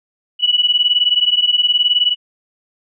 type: beating tone pair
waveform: sine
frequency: 2938 / 2957 Hz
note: F#7 / F#7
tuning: -13 / -2 cents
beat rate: 19 Hz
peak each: -14 / -15 dBFS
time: 0.39-2.16 s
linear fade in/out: 50 ms
effects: none